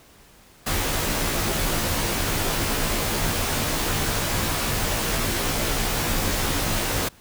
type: noise with comb filter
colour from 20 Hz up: pink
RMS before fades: -24 dBFS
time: 0.66-7.09 s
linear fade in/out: 10 ms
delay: 16 ms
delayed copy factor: -0.75
effects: pink hiss -52 dBFS RMS until 7.2 s